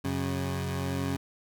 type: tone pair together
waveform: 20% pulse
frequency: 91.19 / 136.3 Hz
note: F#2 / C#3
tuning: -25 / -29 cents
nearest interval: perfect fifth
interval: 696 cents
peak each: -27 dBFS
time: 0.04-1.17 s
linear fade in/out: 10 ms
effects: none